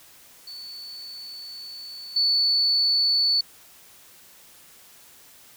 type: tone with level steps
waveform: sine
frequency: 4465 Hz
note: C#8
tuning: 12 cents sharp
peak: -36 / -18 dBFS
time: 0.47-3.41 s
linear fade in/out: 5 ms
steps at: 2.16 s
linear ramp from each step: 5 ms
effects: white hiss -51 dBFS RMS until 5.56 s